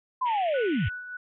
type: linear sweep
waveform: sine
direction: down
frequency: 1046.5 to 68.8 Hz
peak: -23 dBFS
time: 0.21-0.89 s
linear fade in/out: 10 ms
type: band-pass noise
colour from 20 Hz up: white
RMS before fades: -41 dBFS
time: 0.25-0.9 s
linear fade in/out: 20 ms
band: 1800 to 3200 Hz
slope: 96 dB/octave
type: tone with tremolo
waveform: sine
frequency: 1480 Hz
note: F#6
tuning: in tune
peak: -32 dBFS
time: 0.54-1.17 s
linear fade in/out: 5 ms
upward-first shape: sine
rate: 3.4 Hz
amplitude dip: 50%
effects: none